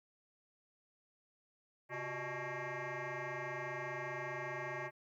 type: tone with frequency modulation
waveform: sine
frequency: 630 Hz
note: D#5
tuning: 21 cents sharp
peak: -37 dBFS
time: 1.89-4.91 s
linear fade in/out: 50 ms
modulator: 247 Hz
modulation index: 6.3
effects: tanh soft clip ceiling -37 dBFS + 13-bit